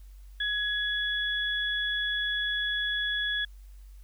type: tone pair together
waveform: sine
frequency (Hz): 1675 / 3386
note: G#6 / G#7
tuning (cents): +14 / +33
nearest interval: octave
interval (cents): 1219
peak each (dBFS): -29 / -30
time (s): 0.4-3.45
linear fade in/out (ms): 5
effects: added 48 Hz sine -45 dBFS peak until 4.03 s + white hiss -66 dBFS RMS until 4.03 s